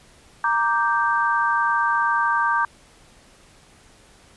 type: chord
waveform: sine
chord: G minor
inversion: first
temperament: equal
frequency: 932.3 / 1174.7 / 1568 Hz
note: Bb5 / D6 / G6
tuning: 0 / 0 / 0 cents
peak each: -22 dBFS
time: 0.44-2.65 s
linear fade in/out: 2 ms
effects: pink hiss -52 dBFS RMS until 4.36 s + resampled to 24000 Hz